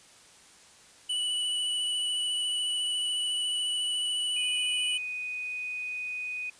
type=tone with vibrato; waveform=square; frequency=2960 Hz; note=F#7; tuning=in tune; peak=-28 dBFS; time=1.09-4.98 s; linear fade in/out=10 ms; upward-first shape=triangle; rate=14 Hz; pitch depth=19 cents each way
type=tone; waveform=sine; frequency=2489 Hz; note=D#7; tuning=in tune; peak=-32 dBFS; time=4.36-6.5 s; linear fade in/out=5 ms
effects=white hiss -55 dBFS RMS until 6.59 s + resampled to 22050 Hz